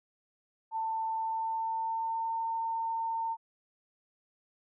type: tone with pitch glide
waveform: sine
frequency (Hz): 892 to 907.1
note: A5 to A#5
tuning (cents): +23 to -47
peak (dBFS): -30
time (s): 0.71-3.37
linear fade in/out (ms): 50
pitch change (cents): +30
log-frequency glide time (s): 1.14-2.37
effects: none